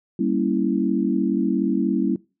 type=chord; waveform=sine; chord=G diminished seventh; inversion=none; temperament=equal; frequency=196 / 233.1 / 277.2 / 329.6 Hz; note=G3 / Bb3 / Db4 / Fb4; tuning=0 / 0 / 0 / 0 cents; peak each=-24 dBFS; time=0.19-2.16 s; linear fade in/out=5 ms; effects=noise-tail reverb RT60 0.3 s tail -22 dB re dry